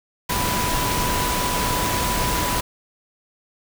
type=tone in noise; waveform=sine; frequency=987.8 Hz; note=B5; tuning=in tune; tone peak=-25 dBFS; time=0.29-2.61 s; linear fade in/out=10 ms; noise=pink; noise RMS=-23 dBFS; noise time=0.29-2.61 s; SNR=-5 dB; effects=none